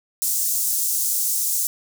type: high-pass noise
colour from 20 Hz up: pink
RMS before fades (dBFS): -22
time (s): 0.22-1.67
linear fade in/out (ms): 0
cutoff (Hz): 6700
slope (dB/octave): 24
effects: none